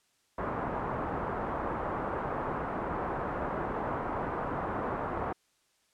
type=low-pass noise; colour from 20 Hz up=white; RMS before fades=-34 dBFS; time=0.38-5.33 s; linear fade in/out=5 ms; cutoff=1200 Hz; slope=24 dB/octave; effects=white hiss -71 dBFS RMS until 5.93 s + low-pass 9000 Hz 12 dB/octave